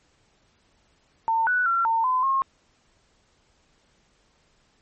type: tone with pitch steps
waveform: sine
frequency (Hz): 903 / 1481 / 1364 / 907 / 1019 / 1076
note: A5 / F#6 / F6 / A#5 / C6 / C6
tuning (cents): +45 / +1 / -41 / -48 / -46 / +48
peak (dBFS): -19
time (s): 1.28-2.42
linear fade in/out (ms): 0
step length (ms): 190
effects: pink hiss -64 dBFS RMS until 4.81 s + MP3 32 kbps